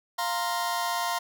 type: chord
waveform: sawtooth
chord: F suspended fourth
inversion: none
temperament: just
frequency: 698.5 / 931.3 / 1047.7 Hz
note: F5 / Bb5 / C6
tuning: 0 / -2 / +2 cents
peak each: -27 dBFS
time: 0.18-1.19 s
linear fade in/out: 10 ms
effects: none